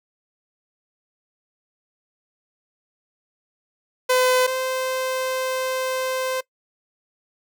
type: tone pair in turn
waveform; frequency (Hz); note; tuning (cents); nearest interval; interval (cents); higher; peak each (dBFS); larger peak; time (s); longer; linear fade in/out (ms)
sawtooth; 508 / 518.1; B4 / C5; +49 / -17; unison; 34; second; -12 / -19; first; 4.09-4.47 / 4.47-6.41; second; 10
effects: noise-tail reverb RT60 0.1 s tail -21 dB re dry